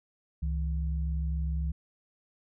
sine tone pair together, 68.2 / 160.81 Hz, C#2 / E3, -28 / -43 cents, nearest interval octave + minor third, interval 1485 cents, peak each -28 / -36 dBFS, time 0.42-1.72 s, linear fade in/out 10 ms, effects none

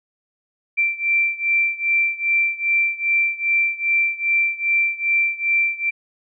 sine beating tone pair, 2349 / 2351.5 Hz, D7 / D7, 0 / +2 cents, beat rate 2.5 Hz, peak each -19 / -21 dBFS, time 0.77-5.91 s, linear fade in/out 20 ms, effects none

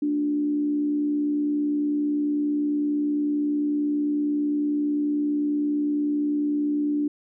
sine tone with frequency modulation, 294.1 Hz, D4, 3 cents sharp, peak -21 dBFS, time 0.02-7.08 s, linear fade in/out 5 ms, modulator 68.9 Hz, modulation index 0.29, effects none

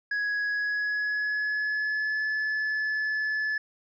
triangle tone with pitch glide, 1669 to 1725.9 Hz, G#6 to A6, +8 to -34 cents, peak -24 dBFS, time 0.11-3.58 s, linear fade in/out 5 ms, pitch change +58 cents, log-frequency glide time 0.49-2.23 s, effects resampled to 16000 Hz

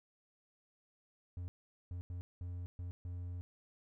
triangle tone bursts at uneven times, 88.6 Hz, F2, 25 cents sharp, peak -38 dBFS, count 6, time 1.37-1.48 / 1.91-2.01 / 2.1-2.21 / 2.41-2.66 / 2.79-2.91 / 3.05-3.41 s, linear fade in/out 0 ms, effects none

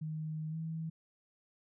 sine tone with pitch glide, 156.1 to 161.33 Hz, D#3 to E3, +6 to -37 cents, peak -36 dBFS, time 0.01-0.9 s, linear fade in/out 10 ms, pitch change +57 cents, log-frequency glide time 0.5-0.56 s, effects none

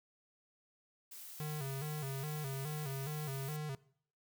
blue noise, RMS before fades -50 dBFS, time 1.11-3.57 s, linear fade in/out 10 ms
square tone with vibrato, 143.4 Hz, D3, 41 cents flat, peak -39 dBFS, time 1.4-3.75 s, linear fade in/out 2 ms, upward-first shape square, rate 2.4 Hz, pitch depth 100 cents each way
effects noise-tail reverb RT60 0.6 s tail -21 dB re dry

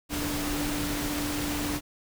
sine tone in noise, 293.4 Hz, D4, 2 cents flat, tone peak -31 dBFS, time 0.09-1.81 s, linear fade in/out 50 ms, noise pink, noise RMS -32 dBFS, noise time 0.09-1.81 s, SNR -2 dB, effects none

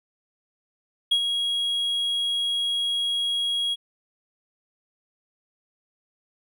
triangle tone with ADSR envelope, 3300 Hz, G#7, 12 cents flat, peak -14 dBFS, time 1.11-3.76 s, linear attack 10 ms, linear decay 72 ms, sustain -7 dB, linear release 32 ms, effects tanh soft clip ceiling -10 dBFS

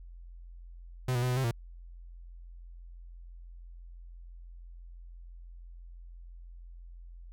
45% pulse tone with pitch steps, 127.4 / 121.6 / 126.2 / 125 / 132.2 / 116.7 Hz, C3 / B2 / B2 / B2 / C3 / A#2, -46 / -26 / +38 / +21 / +18 / +2 cents, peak -27 dBFS, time 1.08-1.512 s, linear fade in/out 5 ms, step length 72 ms, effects added 43 Hz sine -45 dBFS peak until 7.32 s

